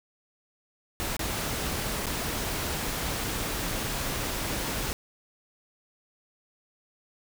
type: noise with dropouts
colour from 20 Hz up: pink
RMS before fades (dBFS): -31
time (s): 1-4.93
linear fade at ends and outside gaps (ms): 0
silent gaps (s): 1.167-1.193 / 2.059-2.067
effects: none